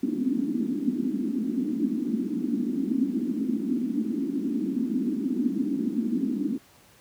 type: band-pass noise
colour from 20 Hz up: white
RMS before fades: -27 dBFS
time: 0.03-6.58 s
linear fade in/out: 5 ms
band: 220 to 290 Hz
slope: 48 dB/octave
effects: pink hiss -56 dBFS RMS until 7 s + high-pass 80 Hz 12 dB/octave